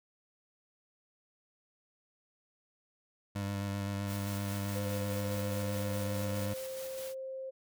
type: tone with vibrato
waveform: 25% pulse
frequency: 99.9 Hz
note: G2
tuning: 33 cents sharp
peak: -30 dBFS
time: 3.35-6.54 s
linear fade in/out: 10 ms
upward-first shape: square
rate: 7.7 Hz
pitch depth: 15 cents each way
type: noise with tremolo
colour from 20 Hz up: white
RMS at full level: -46 dBFS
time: 4.06-7.15 s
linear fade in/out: 50 ms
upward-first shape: square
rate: 4.8 Hz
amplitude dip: 30%
type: tone with pitch glide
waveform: sine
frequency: 512 to 528.2 Hz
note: C5 to C5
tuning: -38 to +16 cents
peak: -38 dBFS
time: 4.74-7.51 s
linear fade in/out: 20 ms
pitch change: +54 cents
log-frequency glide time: 5.07-7.02 s
effects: none